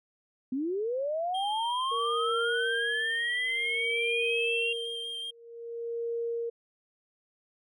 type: linear sweep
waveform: sine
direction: up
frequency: 246.9 to 2787 Hz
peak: -28 dBFS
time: 0.52-4.73 s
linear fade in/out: 5 ms
type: tone with vibrato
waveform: triangle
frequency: 3188 Hz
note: G7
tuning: 28 cents sharp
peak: -33 dBFS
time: 1.34-5.31 s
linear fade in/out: 10 ms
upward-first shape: square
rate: 5.4 Hz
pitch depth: 13 cents each way
type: tone with tremolo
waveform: sine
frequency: 466.2 Hz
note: A#4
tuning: in tune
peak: -29 dBFS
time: 1.91-6.5 s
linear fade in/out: 10 ms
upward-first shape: sine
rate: 0.52 Hz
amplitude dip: 95%
effects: none